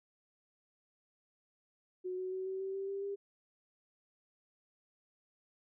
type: tone with pitch steps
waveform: sine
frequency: 366.9 / 371.4 / 375.9 / 380.5 / 385.1 / 389.8 / 394.6 / 399.4 Hz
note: F#4 / F#4 / F#4 / F#4 / G4 / G4 / G4 / G4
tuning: -15 / +7 / +27 / +48 / -31 / -10 / +11 / +32 cents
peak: -36 dBFS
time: 2.04-3.16 s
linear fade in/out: 20 ms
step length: 140 ms
effects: none